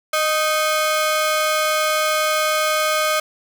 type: ring-modulated tone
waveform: sawtooth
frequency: 932.3 Hz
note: A#5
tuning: in tune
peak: -10 dBFS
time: 0.13-3.2 s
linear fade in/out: 5 ms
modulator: 315 Hz
effects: none